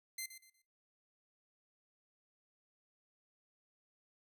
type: tone with echo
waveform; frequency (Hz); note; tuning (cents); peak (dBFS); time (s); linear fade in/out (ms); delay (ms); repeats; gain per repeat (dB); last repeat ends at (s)
10% pulse; 2075; C7; -15; -31; 0.18-0.26; 5; 120; 3; -11; 0.62
effects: noise-tail reverb RT60 0.3 s tail -19 dB re dry